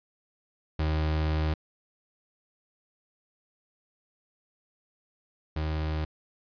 35% pulse tone pair in turn, 77.7 / 77.7 Hz, D#2 / D#2, -2 / -2 cents, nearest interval unison, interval 0 cents, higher neither, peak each -23 / -26 dBFS, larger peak first, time 0.79-1.54 / 5.56-6.05 s, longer first, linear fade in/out 5 ms, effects resampled to 11025 Hz

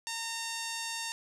5% pulse tone with low-pass filter, 915 Hz, A#5, 32 cents flat, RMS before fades -37 dBFS, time 0.07-1.12 s, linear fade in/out 0 ms, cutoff 8200 Hz, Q 0.78, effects none

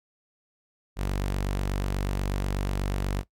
sawtooth tone, 48.2 Hz, G1, 28 cents flat, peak -22 dBFS, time 0.96-3.24 s, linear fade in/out 50 ms, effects noise-tail reverb RT60 0.1 s tail -19 dB re dry + AAC 64 kbps

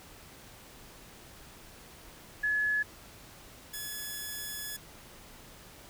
sine / 5% pulse tone pair in turn, 1703 / 1703 Hz, G#6 / G#6, +43 / +43 cents, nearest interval unison, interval 0 cents, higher neither, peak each -26 dBFS, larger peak neither, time 2.43-2.83 / 3.73-4.77 s, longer second, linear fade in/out 10 ms, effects pink hiss -52 dBFS RMS until 5.89 s

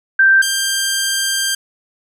sine / 10% pulse tone pair in turn, 1568 / 1585.3 Hz, G6 / G6, 0 / +19 cents, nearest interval unison, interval 19 cents, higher second, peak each -7 dBFS, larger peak neither, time 0.19-0.42 / 0.42-1.55 s, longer second, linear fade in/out 5 ms, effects none

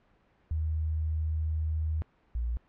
sine tone pair in turn, 78.6 / 58.88 Hz, D#2 / A#1, +18 / +18 cents, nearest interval perfect fourth, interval 500 cents, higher first, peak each -27 / -28 dBFS, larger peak first, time 0.51-2.02 / 2.35-2.57 s, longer first, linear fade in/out 0 ms, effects pink hiss -66 dBFS RMS until 2.68 s + low-pass 2000 Hz 12 dB/octave

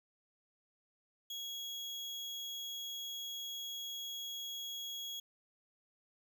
35% pulse tone, 3322 Hz, G#7, in tune, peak -39 dBFS, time 1.3-5.2 s, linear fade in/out 5 ms, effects none

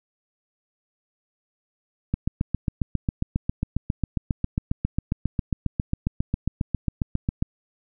click train, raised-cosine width 5 ms, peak -10 dBFS, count 40, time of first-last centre 2.14-7.425 s, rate 7.38 Hz, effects none

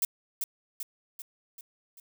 violet noise with echo, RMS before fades -26 dBFS, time 0.02-0.05 s, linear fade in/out 2 ms, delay 390 ms, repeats 5, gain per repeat -5 dB, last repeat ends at 2 s, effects none

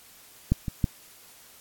clicks, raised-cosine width 5 ms, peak -8 / -17 / -9 dBFS, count 3, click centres 0.52 / 0.682 / 0.842 s, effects white hiss -52 dBFS RMS until 1.6 s + AAC 64 kbps

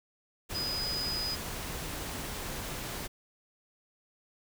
sine tone in noise, 4978 Hz, D#8, in tune, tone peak -32 dBFS, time 0.54-1.36 s, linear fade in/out 20 ms, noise pink, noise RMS -38 dBFS, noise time 0.49-3.08 s, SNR +3 dB, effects none

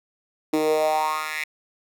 10% pulse tone with high-pass filter sweep, 154.8 Hz, D#3, 9 cents flat, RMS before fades -23 dBFS, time 0.53-1.44 s, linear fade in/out 5 ms, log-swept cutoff 320 to 2100 Hz, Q 5, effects none

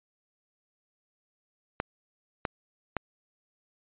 clicks, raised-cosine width 0.5 ms, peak -13 dBFS, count 3, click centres 1.801 / 2.452 / 2.967 s, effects resampled to 8000 Hz

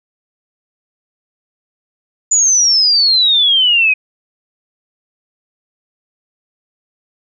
sine exponential sweep, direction down, 7040 to 2489 Hz, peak -8 dBFS, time 2.31-3.94 s, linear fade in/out 10 ms, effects none

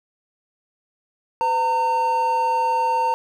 triangle tone pair together, 505 / 914 Hz, B4 / A#5, +39 / -34 cents, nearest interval minor seventh, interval 1027 cents, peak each -25 / -16 dBFS, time 1.41-3.14 s, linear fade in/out 0 ms, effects none

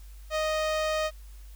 sawtooth tone with notch filter, 622.3 Hz, D#5, in tune, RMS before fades -28 dBFS, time 0.3-1.11 s, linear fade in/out 50 ms, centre 12000 Hz, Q 0.5, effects added 50 Hz sine -43 dBFS peak until 1.55 s + white hiss -59 dBFS RMS until 1.55 s

